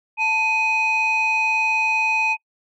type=tone pair together; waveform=sine; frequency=885.3 / 2502 Hz; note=A5 / D#7; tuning=+10 / +9 cents; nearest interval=octave + tritone; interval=1799 cents; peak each=-21 / -17 dBFS; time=0.17-2.37 s; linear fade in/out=50 ms; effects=noise-tail reverb RT60 0.1 s tail -25 dB re dry + tanh soft clip ceiling -13 dBFS